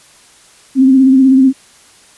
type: tone with vibrato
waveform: sine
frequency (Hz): 264.3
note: C4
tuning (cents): +18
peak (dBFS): -4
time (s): 0.75-1.53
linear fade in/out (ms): 50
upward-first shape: sine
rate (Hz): 16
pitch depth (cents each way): 41
effects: white hiss -44 dBFS RMS until 2.17 s + resampled to 24000 Hz

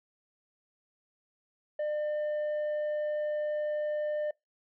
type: tone with tanh clipping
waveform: sine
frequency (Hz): 601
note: D5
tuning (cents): +40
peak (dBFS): -30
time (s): 1.79-4.31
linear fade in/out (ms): 5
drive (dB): 4
effects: noise-tail reverb RT60 0.2 s tail -26 dB re dry

